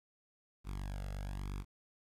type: tone with flanger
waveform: sawtooth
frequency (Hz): 48.41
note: G1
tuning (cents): -21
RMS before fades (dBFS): -41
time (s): 0.64-1.65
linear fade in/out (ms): 50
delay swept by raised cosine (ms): 0.83 to 1.48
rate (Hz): 1.1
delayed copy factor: +0.9
effects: resampled to 32000 Hz + 11-bit